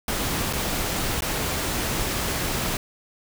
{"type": "noise with dropouts", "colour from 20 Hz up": "pink", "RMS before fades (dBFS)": -26, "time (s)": [0.08, 2.77], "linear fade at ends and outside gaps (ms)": 2, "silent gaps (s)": [[0.528, 0.533], [1.207, 1.221]], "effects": []}